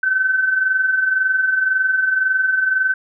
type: tone pair together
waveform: sine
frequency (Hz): 1509 / 1530.9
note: F#6 / G6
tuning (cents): +34 / -41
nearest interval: unison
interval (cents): 25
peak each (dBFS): -23 / -15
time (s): 0.03-2.94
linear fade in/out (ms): 5
effects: none